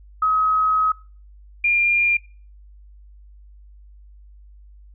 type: tone pair in turn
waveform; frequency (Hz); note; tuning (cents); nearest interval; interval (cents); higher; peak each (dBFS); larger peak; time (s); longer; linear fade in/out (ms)
sine; 1272 / 2401; D#6 / D7; +38 / +38; major seventh; 1100; second; -15; neither; 0.22-0.92 / 1.64-2.17; first; 5
effects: noise-tail reverb RT60 0.4 s tail -22 dB re dry + added 50 Hz sine -43 dBFS peak until 4.94 s